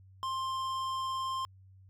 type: tone with tanh clipping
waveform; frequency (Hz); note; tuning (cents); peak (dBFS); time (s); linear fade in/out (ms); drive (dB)
sine; 1053; C6; +11; -34; 0.23-1.45; 0; 14
effects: added 95 Hz sine -54 dBFS peak until 1.89 s